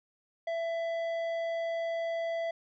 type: tone with tanh clipping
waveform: sine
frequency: 666 Hz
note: E5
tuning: 18 cents sharp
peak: -32 dBFS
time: 0.47-2.51 s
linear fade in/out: 5 ms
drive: 10 dB
effects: none